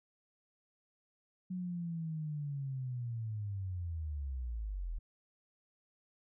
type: linear sweep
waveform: sine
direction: down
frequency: 185 to 38.29 Hz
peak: -36 dBFS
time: 1.5-4.99 s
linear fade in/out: 10 ms
effects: none